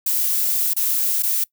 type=noise with dropouts; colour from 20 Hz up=violet; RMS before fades=-20 dBFS; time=0.06-1.44 s; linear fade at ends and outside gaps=5 ms; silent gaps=0.736-0.765 / 1.224-1.233 s; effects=noise-tail reverb RT60 0.1 s tail -23 dB re dry